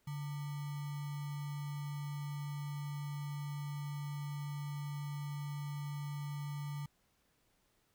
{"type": "tone with sample-and-hold", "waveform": "sine", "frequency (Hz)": 144.5, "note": "D3", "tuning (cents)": -28, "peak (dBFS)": -38, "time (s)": [0.07, 6.86], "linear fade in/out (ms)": 5, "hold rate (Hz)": 1050, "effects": ["pink hiss -75 dBFS RMS until 7.94 s"]}